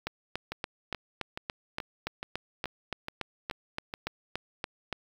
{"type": "two click trains", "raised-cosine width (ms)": 0.3, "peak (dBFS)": [-16, -19], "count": [18, 9], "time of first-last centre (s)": [[0.07, 4.927], [0.52, 3.939]], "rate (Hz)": [3.5, 2.34], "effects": ["7-bit"]}